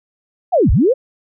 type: linear two-way sweep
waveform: sine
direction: down then up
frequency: 788 to 35.2 to 561 Hz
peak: -9 dBFS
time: 0.52-0.94 s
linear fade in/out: 20 ms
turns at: 0.71 s
effects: none